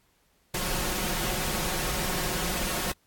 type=noise with comb filter; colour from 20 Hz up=pink; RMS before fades=-29 dBFS; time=0.54-2.92 s; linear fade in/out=5 ms; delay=5.5 ms; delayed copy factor=+0.7; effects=pink hiss -67 dBFS RMS until 3.06 s + AAC 64 kbps